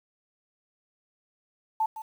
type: tone with echo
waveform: sine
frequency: 880 Hz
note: A5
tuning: in tune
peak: -22 dBFS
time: 1.8-1.86 s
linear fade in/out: 5 ms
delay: 160 ms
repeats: 1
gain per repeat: -13 dB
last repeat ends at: 2.02 s
effects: 9-bit